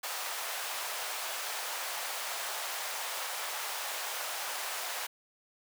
pink high-pass noise, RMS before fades -37 dBFS, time 0.03-5.07 s, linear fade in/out 10 ms, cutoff 630 Hz, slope 24 dB/octave, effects none

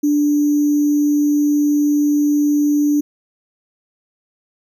sine tone with sample-and-hold, 293.7 Hz, D4, in tune, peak -12 dBFS, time 0.03-3.01 s, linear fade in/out 10 ms, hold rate 6300 Hz, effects none

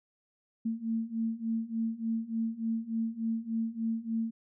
sine beating tone pair, 224.1 / 227.5 Hz, A3 / A#3, +32 / -42 cents, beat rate 3.4 Hz, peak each -34 / -32 dBFS, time 0.65-4.31 s, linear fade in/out 10 ms, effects none

